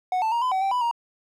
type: tone with pitch steps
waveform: triangle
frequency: 737 / 883 / 940 / 1013 / 759 / 779 / 990 / 940 Hz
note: F#5 / A5 / A#5 / B5 / F#5 / G5 / B5 / A#5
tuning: -7 / +6 / +14 / +44 / +44 / -11 / +4 / +14 cents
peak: -19 dBFS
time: 0.12-0.912 s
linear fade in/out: 2 ms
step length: 99 ms
effects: none